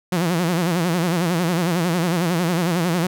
sawtooth tone with vibrato, 172.3 Hz, F3, 23 cents flat, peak -14 dBFS, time 0.12-3.07 s, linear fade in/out 5 ms, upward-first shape sine, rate 11 Hz, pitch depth 120 cents each way, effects none

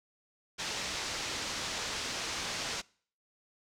white low-pass noise, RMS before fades -37 dBFS, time 0.58-2.82 s, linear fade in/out 20 ms, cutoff 6300 Hz, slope 24 dB/octave, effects noise-tail reverb RT60 0.5 s tail -24 dB re dry

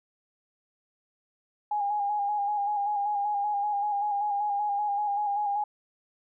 sine tone with vibrato, 821 Hz, G#5, 20 cents flat, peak -25 dBFS, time 1.71-5.64 s, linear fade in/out 5 ms, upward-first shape square, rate 5.2 Hz, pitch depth 31 cents each way, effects none

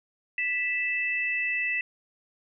sine tone pair together, 1975.5 / 2637 Hz, B6 / E7, 0 / 0 cents, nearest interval perfect fourth, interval 500 cents, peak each -28 dBFS, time 0.38-1.81 s, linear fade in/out 2 ms, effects none

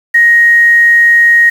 sine tone with quantisation, 1875 Hz, A#6, 10 cents sharp, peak -3 dBFS, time 0.14-1.5 s, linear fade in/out 10 ms, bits 5, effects none

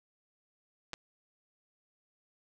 clicks, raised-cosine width 0.2 ms, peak -21 / -23 dBFS, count 2, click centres 0.933 / 0.939 s, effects none

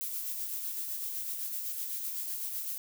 violet noise with tremolo, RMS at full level -35 dBFS, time 0.01-2.78 s, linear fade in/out 0 ms, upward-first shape sine, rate 7.9 Hz, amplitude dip 35%, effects none

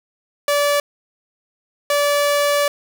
sawtooth tone pair in turn, 578 / 578 Hz, D5 / D5, -28 / -28 cents, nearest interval unison, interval 0 cents, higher neither, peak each -11 dBFS, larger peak neither, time 0.48-0.8 / 1.9-2.68 s, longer second, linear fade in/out 2 ms, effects none

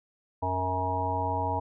harmonic tone with a mistuned harmonic, 92.5 Hz, F#2, in tune, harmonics 1 / 3 / 5 / 7 / 9 / 10, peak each -32 / -38 / -37 / -35 / -32 / -31 dBFS, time 0.42-1.6 s, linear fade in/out 10 ms, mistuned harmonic 10, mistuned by +49 cents, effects none

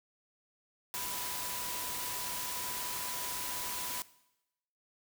sine tone in noise, 987.8 Hz, B5, in tune, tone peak -45 dBFS, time 0.94-4.02 s, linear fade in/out 0 ms, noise white, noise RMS -38 dBFS, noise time 0.94-4.02 s, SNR -10 dB, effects noise-tail reverb RT60 0.9 s tail -19 dB re dry

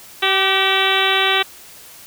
harmonic tone with a mistuned harmonic, 383.7 Hz, G4, 37 cents flat, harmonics 1 / 2 / 3 / 4 / 5 / 6 / 7 / 8 / 9 / 10, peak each -23 / -23 / -23 / -23 / -23 / -23 / -23 / -23 / -23 / -23 dBFS, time 0.22-1.43 s, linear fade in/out 10 ms, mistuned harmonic 3, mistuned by +32 cents, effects white hiss -41 dBFS RMS until 2.06 s

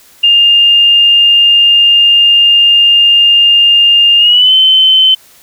sine tone with pitch glide, 2812 to 3067 Hz, F7 to G7, +11 to -38 cents, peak -3 dBFS, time 0.23-5.15 s, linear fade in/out 10 ms, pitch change +151 cents, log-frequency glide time 4.18-4.53 s, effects white hiss -42 dBFS RMS until 5.42 s

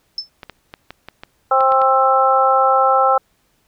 sine tone with exponential decay, 5274 Hz, E8, in tune, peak -17 dBFS, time 0.18-0.29 s, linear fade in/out 2 ms, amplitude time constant 23 ms
clicks, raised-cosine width 0.3 ms, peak -16 dBFS, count 9, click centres 0.432 / 0.497 / 0.739 / 0.906 / 1.086 / 1.235 / 1.607 / 1.721 / 1.817 s
harmonic tone, 264.5 Hz, C4, 19 cents sharp, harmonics 2 / 3 / 4 / 5, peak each -17 / -15 / -21 / -15 dBFS, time 1.51-3.18 s, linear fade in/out 5 ms
effects pink hiss -62 dBFS RMS until 3.67 s

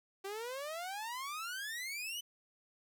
sawtooth exponential sweep, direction up, 382.2 to 3030 Hz, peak -36 dBFS, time 0.24-2.21 s, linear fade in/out 10 ms, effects 11-bit

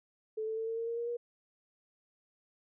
sine tone with pitch steps, 436.1 / 441.7 / 447.3 / 453 / 458.8 / 464.7 / 470.7 / 476.7 Hz, A4 / A4 / A4 / A#4 / A#4 / A#4 / A#4 / A#4, -15 / +7 / +28 / -50 / -28 / -5 / +17 / +39 cents, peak -33 dBFS, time 0.37-1.17 s, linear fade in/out 10 ms, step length 100 ms, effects none

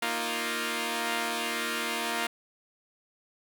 5% pulse chord, Bb suspended fourth, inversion none, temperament equal, 233.1 / 311.1 / 349.2 Hz, Bb3 / Eb4 / F4, 0 / 0 / 0 cents, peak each -21 / -24 / -22 dBFS, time 0.02-2.27 s, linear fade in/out 5 ms, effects none

